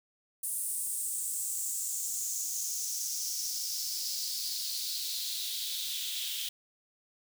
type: noise with high-pass filter sweep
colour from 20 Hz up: white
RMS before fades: -35 dBFS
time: 0.43-6.49 s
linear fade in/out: 5 ms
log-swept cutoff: 9500 to 3200 Hz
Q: 4.2
effects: none